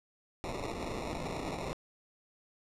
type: noise with sample-and-hold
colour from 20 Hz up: violet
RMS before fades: -38 dBFS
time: 0.44-1.73 s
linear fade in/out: 0 ms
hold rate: 1575 Hz
effects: low-pass 8000 Hz 12 dB/octave